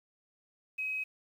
sine tone with quantisation, 2539 Hz, D#7, 34 cents sharp, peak -32 dBFS, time 0.78-1.04 s, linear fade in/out 10 ms, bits 10, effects none

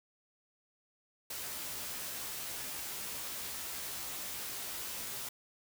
white noise with comb filter, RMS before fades -41 dBFS, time 1.3-5.29 s, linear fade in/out 5 ms, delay 15 ms, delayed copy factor +0.65, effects none

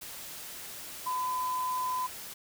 sine tone in noise, 1010 Hz, B5, 39 cents sharp, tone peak -29 dBFS, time 1.06-2.07 s, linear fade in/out 10 ms, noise white, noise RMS -43 dBFS, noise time 0.01-2.34 s, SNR +11 dB, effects none

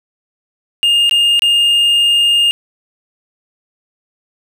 triangle tone with dropouts, 2826 Hz, F7, 20 cents sharp, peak -7 dBFS, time 0.83-2.51 s, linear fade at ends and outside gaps 0 ms, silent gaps 1.095-1.111 / 1.394-1.421 s, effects none

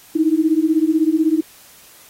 sine beating tone pair, 308.7 / 324.7 Hz, D#4 / E4, -14 / -26 cents, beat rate 16 Hz, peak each -16 dBFS, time 0.15-1.41 s, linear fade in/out 10 ms, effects white hiss -46 dBFS RMS until 2.09 s + AAC 48 kbps

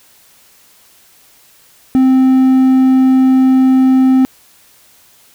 triangle tone, 261 Hz, C4, 4 cents flat, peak -4 dBFS, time 1.95-4.25 s, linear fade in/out 0 ms, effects white hiss -47 dBFS RMS until 5.34 s

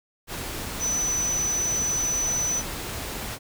sine tone in noise, 5990 Hz, F#8, 20 cents sharp, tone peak -23 dBFS, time 0.79-2.63 s, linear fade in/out 50 ms, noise pink, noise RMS -33 dBFS, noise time 0.27-3.39 s, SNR +7 dB, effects none

